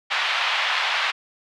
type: band-pass noise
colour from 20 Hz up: white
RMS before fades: -23 dBFS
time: 0.1-1.12 s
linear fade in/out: 20 ms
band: 750 to 3400 Hz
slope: 24 dB/octave
effects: none